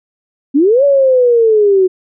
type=linear two-way sweep; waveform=sine; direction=up then down; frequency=258.6 to 572 to 365.2 Hz; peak=-6 dBFS; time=0.54-1.88 s; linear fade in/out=20 ms; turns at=0.84 s; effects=none